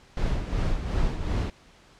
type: noise with tremolo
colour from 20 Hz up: brown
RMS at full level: -24 dBFS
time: 0.17-1.5 s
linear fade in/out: 2 ms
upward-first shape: sine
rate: 2.7 Hz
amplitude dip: 55%
effects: pink hiss -55 dBFS RMS until 1.99 s + low-pass 6000 Hz 12 dB/octave